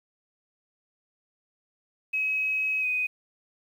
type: tone with pitch glide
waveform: sine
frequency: 2551 to 2501 Hz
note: D#7 to D#7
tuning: +43 to +8 cents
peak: -24 dBFS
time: 2.13-3.07 s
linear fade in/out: 10 ms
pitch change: -35 cents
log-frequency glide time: 2.8-2.86 s
effects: 9-bit